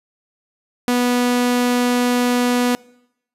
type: tone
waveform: sawtooth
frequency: 245.3 Hz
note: B3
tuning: 12 cents flat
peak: -11 dBFS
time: 0.88-2.75 s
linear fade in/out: 0 ms
effects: noise-tail reverb RT60 0.8 s tail -24 dB re dry + resampled to 32000 Hz